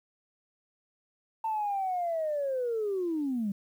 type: linear sweep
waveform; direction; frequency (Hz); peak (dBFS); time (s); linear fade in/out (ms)
sine; down; 899 to 190.9; -27; 1.44-3.52; 5
effects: tanh soft clip ceiling -23 dBFS + 10-bit